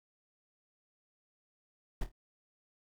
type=noise with echo; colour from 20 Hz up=brown; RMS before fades=-32 dBFS; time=2.01-2.04 s; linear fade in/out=5 ms; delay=26 ms; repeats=3; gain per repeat=-10 dB; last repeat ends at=2.118 s; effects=none